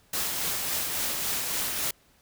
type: noise with tremolo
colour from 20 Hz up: white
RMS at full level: -28 dBFS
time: 0.13-1.91 s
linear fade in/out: 5 ms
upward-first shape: triangle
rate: 3.6 Hz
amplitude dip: 35%
effects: pink hiss -62 dBFS RMS until 2.21 s